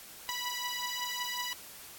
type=beating tone pair; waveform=10% pulse; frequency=980 / 985.4 Hz; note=B5 / B5; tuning=-14 / -4 cents; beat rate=5.4 Hz; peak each=-28 dBFS; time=0.29-1.53 s; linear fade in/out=0 ms; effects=white hiss -49 dBFS RMS until 1.98 s + AAC 64 kbps